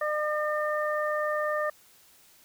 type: harmonic tone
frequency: 604 Hz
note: D5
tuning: 48 cents sharp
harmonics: 1 / 2 / 3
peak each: -28 / -31 / -33 dBFS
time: 0.01-1.7 s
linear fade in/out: 5 ms
effects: white hiss -58 dBFS RMS until 2.44 s